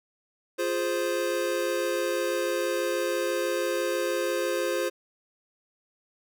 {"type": "chord", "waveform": "square", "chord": "F minor", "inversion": "none", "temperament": "equal", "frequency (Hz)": [349.2, 415.3, 523.3], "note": ["F4", "Ab4", "C5"], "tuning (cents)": [0, 0, 0], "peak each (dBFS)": [-31, -33, -29], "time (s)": [0.58, 4.9], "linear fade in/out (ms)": 20, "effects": []}